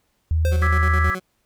sine tone, 79.9 Hz, D#2, 47 cents sharp, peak -16 dBFS, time 0.31-1.1 s, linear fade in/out 0 ms
square tone with exponential decay, 522 Hz, C5, 4 cents flat, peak -23 dBFS, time 0.45-0.91 s, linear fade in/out 0 ms, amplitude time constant 99 ms
20% pulse tone with tremolo, 185 Hz, F#3, in tune, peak -23 dBFS, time 0.51-1.2 s, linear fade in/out 20 ms, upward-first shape square, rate 9.4 Hz, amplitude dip 60%
sine chord, E dominant seventh, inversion third, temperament equal, 1174.7 / 1318.5 / 1661.2 / 1975.5 Hz, D6 / E6 / G#6 / B6, 0 / 0 / 0 / 0 cents, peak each -26 dBFS, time 0.62-1.15 s, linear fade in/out 5 ms
effects pink hiss -68 dBFS RMS until 1.45 s

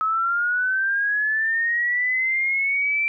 sine linear sweep, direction up, 1279 to 2350 Hz, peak -19 dBFS, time 0.01-3.08 s, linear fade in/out 0 ms, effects none

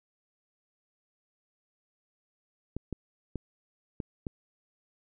clicks, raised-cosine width 3 ms, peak -21 dBFS, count 5, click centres 2.766 / 2.927 / 3.357 / 4.002 / 4.268 s, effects none

